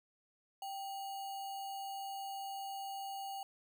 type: tone with sample-and-hold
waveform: sine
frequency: 784 Hz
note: G5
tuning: in tune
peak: -40 dBFS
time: 0.62-3.43 s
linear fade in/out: 2 ms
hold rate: 3675 Hz
effects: none